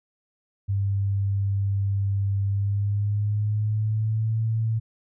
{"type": "tone with pitch glide", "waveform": "sine", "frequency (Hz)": [99.1, 111.88], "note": ["G2", "A2"], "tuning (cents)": [19, 29], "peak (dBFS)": -21, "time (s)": [0.68, 4.8], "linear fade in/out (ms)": 20, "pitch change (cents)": 210, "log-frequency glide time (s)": [2.47, 4.44], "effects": []}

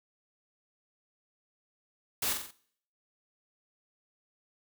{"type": "noise with echo", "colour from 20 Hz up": "white", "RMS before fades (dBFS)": -31, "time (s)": [2.22, 2.33], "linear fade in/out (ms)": 5, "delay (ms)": 45, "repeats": 4, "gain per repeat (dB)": -5, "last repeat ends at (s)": 2.51, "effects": ["noise-tail reverb RT60 0.6 s tail -20 dB re dry"]}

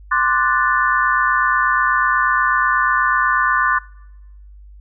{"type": "chord", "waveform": "sine", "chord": "D dominant seventh", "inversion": "third", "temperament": "equal", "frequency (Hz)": [1046.5, 1174.7, 1480, 1760], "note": ["C6", "D6", "F#6", "A6"], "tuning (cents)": [0, 0, 0, 0], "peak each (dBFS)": -19, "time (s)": [0.11, 3.79], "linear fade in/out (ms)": 10, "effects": ["noise-tail reverb RT60 1.0 s tail -25 dB re dry", "added 50 Hz sine -38 dBFS peak until 4.8 s"]}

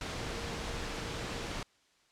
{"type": "tone in noise", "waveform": "sine", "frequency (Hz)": 466.2, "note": "A#4", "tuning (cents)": 0, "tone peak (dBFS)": -48, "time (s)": [0.2, 1.47], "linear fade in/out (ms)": 2, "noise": "pink", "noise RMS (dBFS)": -38, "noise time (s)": [0.01, 1.63], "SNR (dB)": -13, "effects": ["white hiss -68 dBFS RMS until 2.11 s", "low-pass 6000 Hz 12 dB/octave"]}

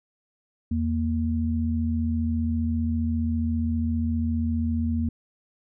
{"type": "tone pair together", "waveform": "sine", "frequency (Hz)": [82.68, 233.1], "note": ["E2", "A#3"], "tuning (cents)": [6, 0], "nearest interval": "octave + tritone", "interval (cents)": 1794, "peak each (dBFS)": -25, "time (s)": [0.71, 5.09], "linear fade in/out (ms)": 5, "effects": []}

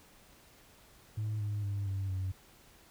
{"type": "tone with pitch steps", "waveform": "sine", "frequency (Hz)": [107.3, 103.82, 100.46, 97.21, 94.06], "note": ["A2", "G#2", "G2", "G2", "F#2"], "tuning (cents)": [-43, 0, 43, -14, 29], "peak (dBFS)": -30, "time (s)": [1.17, 2.32], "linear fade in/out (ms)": 10, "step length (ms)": 230, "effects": ["tanh soft clip ceiling -30 dBFS", "pink hiss -60 dBFS RMS until 2.9 s"]}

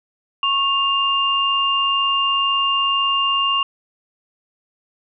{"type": "tone pair together", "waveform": "sine", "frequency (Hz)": [1100, 2802], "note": ["C#6", "F7"], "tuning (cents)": [-14, 5], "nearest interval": "octave + major third", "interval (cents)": 1619, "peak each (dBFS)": [-19, -18], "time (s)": [0.43, 3.63], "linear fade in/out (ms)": 2, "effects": []}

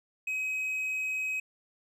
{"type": "tone", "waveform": "triangle", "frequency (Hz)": 2536, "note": "D#7", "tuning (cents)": 32, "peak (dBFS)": -28, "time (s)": [0.27, 1.4], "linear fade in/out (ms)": 5, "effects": []}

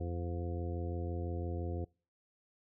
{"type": "harmonic tone with a mistuned harmonic", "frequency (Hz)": 85.9, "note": "F2", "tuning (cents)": -28, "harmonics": [1, 2, 3, 4, 5, 6, 8], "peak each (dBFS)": [-36, -47, -47, -44, -48, -47, -51], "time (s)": [0, 1.85], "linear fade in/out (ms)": 10, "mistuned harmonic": 8, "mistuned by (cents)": 60, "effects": ["noise-tail reverb RT60 0.4 s tail -26 dB re dry"]}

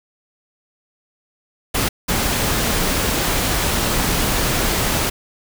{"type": "noise bursts at uneven times", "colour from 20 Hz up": "pink", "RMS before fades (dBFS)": -19, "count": 2, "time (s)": [[1.74, 1.89], [2.08, 5.1]], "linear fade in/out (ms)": 10, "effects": []}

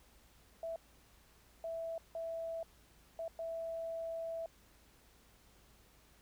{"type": "tone bursts at uneven times", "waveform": "sine", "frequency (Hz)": 659.3, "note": "E5", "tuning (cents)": 0, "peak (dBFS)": -38, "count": 5, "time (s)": [[0.63, 0.76], [1.64, 1.98], [2.15, 2.63], [3.19, 3.28], [3.39, 4.46]], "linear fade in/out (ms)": 2, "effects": ["added 56 Hz sine -68 dBFS peak until 6.21 s", "pink hiss -66 dBFS RMS until 6.21 s"]}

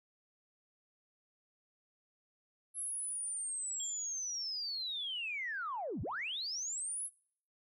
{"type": "linear two-way sweep", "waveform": "sine", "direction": "down then up", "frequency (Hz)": [11070, 68, 11070], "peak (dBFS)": -36, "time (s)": [2.74, 7.1], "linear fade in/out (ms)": 50, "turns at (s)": 6.02}
{"type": "tone with exponential decay", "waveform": "sine", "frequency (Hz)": 3322, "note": "G#7", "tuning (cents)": 0, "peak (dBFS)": -40, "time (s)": [3.8, 4.23], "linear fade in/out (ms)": 1, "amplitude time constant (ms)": 93}
{"effects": ["noise-tail reverb RT60 0.6 s tail -24 dB re dry", "tanh soft clip ceiling -29 dBFS"]}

